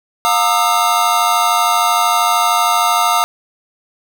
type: tone cluster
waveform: square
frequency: 709 / 920 / 1214 / 1307 Hz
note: F5 / A#5 / D#6 / E6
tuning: +26 / -23 / -43 / -15 cents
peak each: -18 dBFS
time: 0.25-3.24 s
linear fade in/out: 0 ms
effects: none